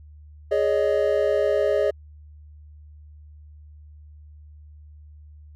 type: chord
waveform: triangle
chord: Ab suspended fourth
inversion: none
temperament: equal with one note detuned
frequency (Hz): 415.3 / 562.4 / 622.3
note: Ab4 / Db5 / Eb5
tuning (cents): 0 / +25 / 0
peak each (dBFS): -21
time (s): 0.51-1.91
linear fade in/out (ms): 10
effects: added 75 Hz sine -43 dBFS peak until 5.55 s